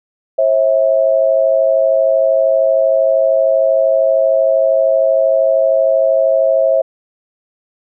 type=tone pair together; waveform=sine; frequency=537 / 649.9 Hz; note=C5 / E5; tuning=+45 / -25 cents; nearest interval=minor third; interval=330 cents; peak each=-12 dBFS; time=0.38-6.82 s; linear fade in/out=10 ms; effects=none